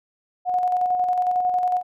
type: tone with tremolo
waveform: sine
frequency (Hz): 727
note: F#5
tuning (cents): -31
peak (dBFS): -17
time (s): 0.45-1.83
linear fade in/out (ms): 50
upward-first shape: square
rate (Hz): 11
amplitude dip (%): 35
effects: none